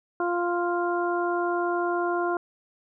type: harmonic tone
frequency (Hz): 349.2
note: F4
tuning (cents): 0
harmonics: 1 / 2 / 3 / 4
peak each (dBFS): -26 / -29 / -31 / -32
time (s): 0.2-2.37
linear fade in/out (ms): 2
effects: none